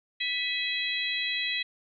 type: harmonic tone with a mistuned harmonic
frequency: 659.3 Hz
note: E5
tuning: in tune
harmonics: 3 / 4 / 5 / 6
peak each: -33 / -33 / -33 / -33 dBFS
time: 0.2-1.63 s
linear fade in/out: 10 ms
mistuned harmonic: 4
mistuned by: -61 cents
effects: none